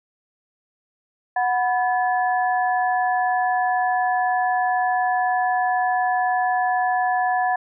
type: tone cluster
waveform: sine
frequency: 737 / 987 / 1721 Hz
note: F#5 / B5 / A6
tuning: -7 / -1 / -39 cents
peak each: -19 / -27 / -26 dBFS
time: 1.36-7.56 s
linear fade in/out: 5 ms
effects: none